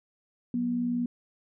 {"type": "tone pair together", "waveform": "sine", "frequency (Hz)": [181.7, 242.5], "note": ["F#3", "B3"], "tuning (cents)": [-31, -31], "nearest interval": "perfect fourth", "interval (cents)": 500, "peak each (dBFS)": [-36, -26], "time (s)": [0.54, 1.06], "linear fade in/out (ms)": 2, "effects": []}